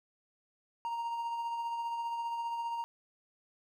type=tone with tremolo; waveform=triangle; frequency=932.3 Hz; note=A#5; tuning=in tune; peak=-30 dBFS; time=0.85-2.84 s; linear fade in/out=0 ms; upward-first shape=triangle; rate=15 Hz; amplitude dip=40%; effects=none